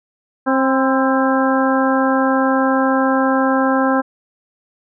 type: harmonic tone with a mistuned harmonic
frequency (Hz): 265.6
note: C4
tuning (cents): +26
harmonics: 1 / 2 / 3 / 4 / 5 / 6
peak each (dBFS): -16 / -19 / -21 / -22 / -23 / -24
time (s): 0.46-4.02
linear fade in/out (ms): 20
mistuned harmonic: 4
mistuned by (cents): -44
effects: none